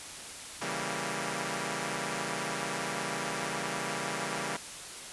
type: chord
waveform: 5% pulse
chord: C# diminished seventh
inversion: none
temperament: equal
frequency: 138.59 / 164.81 / 196 / 233.1 Hz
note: C#3 / E3 / G3 / Bb3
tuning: 0 / 0 / 0 / 0 cents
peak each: -28 / -27 / -26 / -27 dBFS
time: 0.61-4.57 s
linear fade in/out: 10 ms
effects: white hiss -43 dBFS RMS until 5.12 s + resampled to 24000 Hz